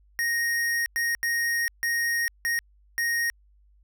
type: tone bursts at uneven times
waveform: square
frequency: 1866 Hz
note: A#6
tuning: 1 cent sharp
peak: -24 dBFS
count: 6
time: 0.19-0.86 / 0.96-1.15 / 1.23-1.68 / 1.83-2.28 / 2.45-2.59 / 2.98-3.3 s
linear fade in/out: 0 ms
effects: added 50 Hz sine -56 dBFS peak until 3.83 s